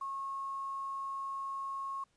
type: tone with quantisation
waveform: sine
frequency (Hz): 1090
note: C#6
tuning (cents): -29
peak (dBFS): -36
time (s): 0.01-2.04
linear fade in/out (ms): 5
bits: 10
effects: pink hiss -74 dBFS RMS until 2.16 s + resampled to 22050 Hz